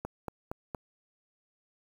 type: click train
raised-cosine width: 1 ms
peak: -21 dBFS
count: 4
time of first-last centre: 0.05-0.748 s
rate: 4.3 Hz
effects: 8-bit